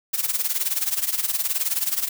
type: noise with tremolo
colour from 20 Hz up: blue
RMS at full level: -21 dBFS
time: 0.13-2.09 s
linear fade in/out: 10 ms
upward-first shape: sine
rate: 19 Hz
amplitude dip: 80%
effects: none